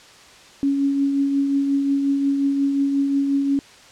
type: tone with tremolo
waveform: sine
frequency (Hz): 278.2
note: C#4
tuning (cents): +6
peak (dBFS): -15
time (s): 0.63-3.59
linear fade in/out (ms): 0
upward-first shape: triangle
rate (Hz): 5.6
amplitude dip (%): 40
effects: white hiss -46 dBFS RMS until 3.91 s + low-pass 6000 Hz 12 dB/octave